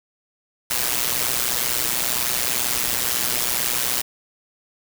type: noise with amplitude modulation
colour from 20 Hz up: white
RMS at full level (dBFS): -19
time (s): 0.7-4.02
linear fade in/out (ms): 10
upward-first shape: sine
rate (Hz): 122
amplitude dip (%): 80
effects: none